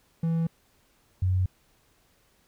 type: tone pair in turn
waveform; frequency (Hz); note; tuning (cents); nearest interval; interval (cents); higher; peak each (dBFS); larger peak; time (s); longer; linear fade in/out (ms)
triangle / sine; 164.81 / 92.5; E3 / F#2; 0 / 0; minor seventh; 1000; first; -21; neither; 0.23-0.47 / 1.22-1.46; neither; 5
effects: pink hiss -65 dBFS RMS until 2.47 s